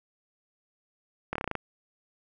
slowing click train, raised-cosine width 0.5 ms, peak -15 dBFS, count 8, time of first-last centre 1.33-1.553 s, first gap 25 ms, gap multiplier 1.08, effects none

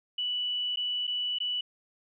sine tone with dropouts, 2960 Hz, F#7, in tune, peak -28 dBFS, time 0.18-1.61 s, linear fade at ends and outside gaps 5 ms, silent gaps 0.76-0.771 / 1.07-1.076 / 1.386-1.402 s, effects none

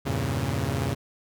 sawtooth chord, E diminished seventh, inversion none, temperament equal with one note detuned, 82.41 / 98 / 116.54 / 136.92 Hz, E2 / G2 / Bb2 / Db3, 0 / 0 / 0 / -21 cents, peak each -28 / -28 / -27 / -25 dBFS, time 0.05-0.95 s, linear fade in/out 20 ms, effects none

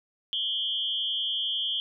sine tone with amplitude modulation, 3200 Hz, G7, 35 cents sharp, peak -22 dBFS, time 0.33-1.8 s, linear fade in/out 0 ms, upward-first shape sine, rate 231 Hz, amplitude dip 100%, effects none

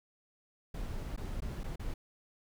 brown noise with dropouts, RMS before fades -38 dBFS, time 0.74-1.94 s, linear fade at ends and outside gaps 5 ms, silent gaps 1.163-1.175 / 1.405-1.42 / 1.635-1.64 / 1.759-1.795 s, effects none

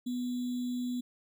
sine tone with sample-and-hold, 246.9 Hz, B3, in tune, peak -31 dBFS, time 0.06-1.01 s, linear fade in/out 10 ms, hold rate 3675 Hz, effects none

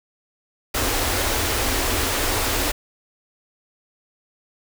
pink band-stop noise, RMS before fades -22 dBFS, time 0.74-2.72 s, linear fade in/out 10 ms, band 110 to 240 Hz, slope 48 dB/octave, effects none

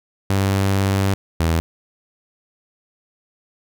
sawtooth tone pair in turn, 97.6 / 82.07 Hz, G2 / E2, -7 / -7 cents, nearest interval minor third, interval 300 cents, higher first, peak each -12 dBFS, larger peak neither, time 0.3-1.14 / 1.4-1.6 s, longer first, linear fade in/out 0 ms, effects none

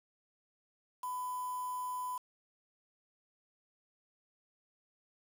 sine tone with quantisation, 1000 Hz, B5, 21 cents sharp, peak -36 dBFS, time 1.03-2.18 s, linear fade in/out 5 ms, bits 8, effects none

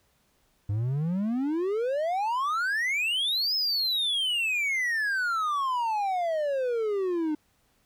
triangle exponential two-way sweep, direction up then down, 98 to 5210 to 298.3 Hz, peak -23 dBFS, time 0.69-7.35 s, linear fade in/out 5 ms, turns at 3.55 s, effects pink hiss -68 dBFS RMS until 7.85 s

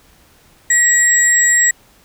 sine tone pair together, 1913 / 7652 Hz, A#6 / A#8, +44 / +44 cents, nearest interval 2 octaves, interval 2400 cents, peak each -11 dBFS, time 0.7-1.71 s, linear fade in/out 5 ms, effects tanh soft clip ceiling -4 dBFS + pink hiss -50 dBFS RMS until 2.04 s

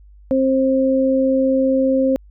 sine tone pair together, 265 / 530 Hz, C4 / C5, +22 / +22 cents, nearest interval octave, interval 1200 cents, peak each -16 dBFS, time 0.31-2.16 s, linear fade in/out 0 ms, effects added 50 Hz sine -42 dBFS peak until 2.3 s

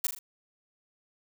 blue noise with echo, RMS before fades -27 dBFS, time 0.04-0.07 s, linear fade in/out 5 ms, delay 40 ms, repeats 3, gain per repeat -6 dB, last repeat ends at 0.19 s, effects none

